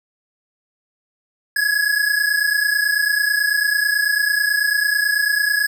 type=tone pair together; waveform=square; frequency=1663 / 1692.1 Hz; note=G#6 / G#6; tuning=+2 / +32 cents; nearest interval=unison; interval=30 cents; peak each=-20 / -19 dBFS; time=1.56-5.67 s; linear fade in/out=5 ms; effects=none